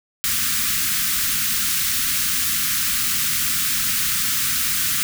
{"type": "band-stop noise", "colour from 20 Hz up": "white", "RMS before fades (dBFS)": -21, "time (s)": [0.24, 5.03], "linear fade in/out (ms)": 0, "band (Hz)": [270, 1200], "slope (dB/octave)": 48, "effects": []}